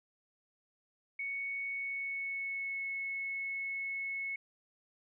sine tone with pitch glide, 2222 to 2195 Hz, C#7 to C#7, +4 to -18 cents, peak -35 dBFS, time 1.19-4.36 s, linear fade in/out 5 ms, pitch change -22 cents, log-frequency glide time 1.68-2.85 s, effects none

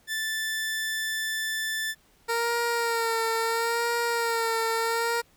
sawtooth tone, 1760 Hz, A6, in tune, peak -24 dBFS, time 0.07-1.95 s, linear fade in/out 50 ms
15% pulse tone with vibrato, 461.8 Hz, A#4, 16 cents flat, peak -18 dBFS, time 2.28-5.22 s, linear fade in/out 20 ms, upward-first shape sine, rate 0.74 Hz, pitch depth 35 cents each way
effects pink hiss -62 dBFS RMS until 5.36 s

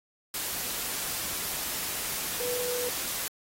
sine tone in noise, 491.8 Hz, B4, 7 cents flat, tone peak -31 dBFS, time 2.4-2.89 s, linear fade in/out 2 ms, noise white, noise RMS -33 dBFS, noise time 0.34-3.28 s, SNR -1 dB, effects AAC 48 kbps

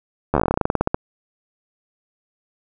slowing click train, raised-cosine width 1 ms, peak -3 dBFS, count 19, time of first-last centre 0.34-0.945 s, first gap 12 ms, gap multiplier 1.11, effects none

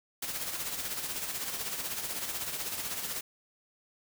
white noise with tremolo, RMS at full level -34 dBFS, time 0.22-3.21 s, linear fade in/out 5 ms, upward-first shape sine, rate 16 Hz, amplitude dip 50%, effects none

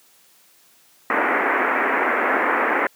white band-pass noise, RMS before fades -20 dBFS, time 1.1-2.87 s, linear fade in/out 2 ms, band 240 to 2100 Hz, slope 48 dB/octave, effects white hiss -55 dBFS RMS until 2.95 s + high-pass 150 Hz 12 dB/octave

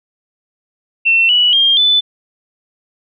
sine tone with pitch steps, 2699 / 2943 / 3210 / 3500 Hz, E7 / F#7 / G7 / A7, +40 / -10 / +40 / -10 cents, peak -8 dBFS, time 1.05-2.01 s, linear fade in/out 20 ms, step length 240 ms, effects none

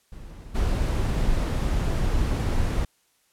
brown noise with level steps, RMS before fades -41 / -23 dBFS, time 0.12-2.85 s, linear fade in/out 5 ms, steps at 0.54 s, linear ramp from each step 20 ms, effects white hiss -66 dBFS RMS until 3.32 s + low-pass 12000 Hz 12 dB/octave

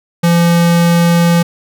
square tone, 170.7 Hz, F3, 39 cents flat, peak -8 dBFS, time 0.23-1.43 s, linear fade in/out 10 ms, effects none

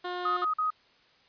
15% pulse tone, 357.9 Hz, F4, 42 cents sharp, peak -26 dBFS, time 0.04-0.45 s, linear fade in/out 10 ms
sine tone bursts, 1255 Hz, D#6, 15 cents sharp, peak -25 dBFS, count 3, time 0.25-0.704 s, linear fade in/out 5 ms, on 120 ms, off 47 ms
effects white hiss -62 dBFS RMS until 1.28 s + resampled to 11025 Hz

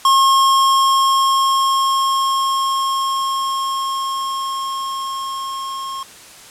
square tone with level ramp, 1078 Hz, C#6, 49 cents flat, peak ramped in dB -10 to -25 dBFS, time 0.05-6.03 s, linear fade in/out 2 ms, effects white hiss -40 dBFS RMS until 6.5 s + low-pass 10000 Hz 12 dB/octave

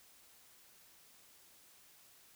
silence, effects white hiss -63 dBFS RMS until 2.35 s

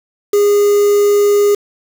triangle tone with quantisation, 409.4 Hz, G#4, 25 cents flat, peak -6 dBFS, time 0.33-1.55 s, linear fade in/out 5 ms, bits 4, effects none

